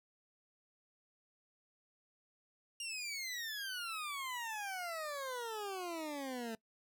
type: exponential sweep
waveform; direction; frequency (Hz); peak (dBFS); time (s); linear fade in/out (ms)
20% pulse; down; 2834 to 220; -35; 2.8-6.55; 2
effects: noise-tail reverb RT60 0.1 s tail -22 dB re dry